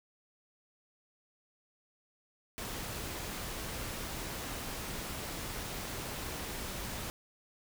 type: noise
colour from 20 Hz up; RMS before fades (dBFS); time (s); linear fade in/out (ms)
pink; -40; 2.58-7.1; 0
effects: none